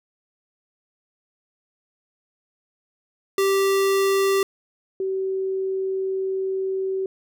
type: tone pair in turn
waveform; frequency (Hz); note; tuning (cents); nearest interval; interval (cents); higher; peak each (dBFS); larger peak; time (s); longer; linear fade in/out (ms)
square / sine; 390.8 / 382.1; G4 / G4; -5 / -44; unison; 39; first; -18 / -22; first; 3.38-4.43 / 5-7.06; second; 2
effects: none